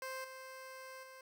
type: tone with level steps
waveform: 15% pulse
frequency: 523.3 Hz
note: C5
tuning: in tune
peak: -35 / -42 / -46 dBFS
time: 0.02-1.21 s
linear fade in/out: 2 ms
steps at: 0.24 / 1.03 s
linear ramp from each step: 5 ms
effects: none